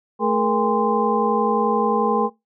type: tone cluster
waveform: sine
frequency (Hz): 218.5 / 423.4 / 474.8 / 807 / 1038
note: A3 / G#4 / A#4 / G#5 / C6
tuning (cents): -12 / +33 / +32 / -50 / -14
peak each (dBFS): -23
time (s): 0.19-2.3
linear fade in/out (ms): 50
effects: noise-tail reverb RT60 0.2 s tail -22 dB re dry